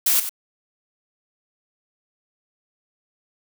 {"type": "noise with echo", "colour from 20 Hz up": "blue", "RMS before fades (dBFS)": -18, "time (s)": [0.06, 0.2], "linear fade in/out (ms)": 5, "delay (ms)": 94, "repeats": 1, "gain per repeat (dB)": -10, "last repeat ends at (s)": 0.294, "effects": []}